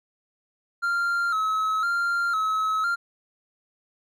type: tone with vibrato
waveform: triangle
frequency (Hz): 1338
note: E6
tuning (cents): +25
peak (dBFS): -20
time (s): 0.82-2.96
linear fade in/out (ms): 20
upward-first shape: square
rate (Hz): 0.99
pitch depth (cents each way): 67
effects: none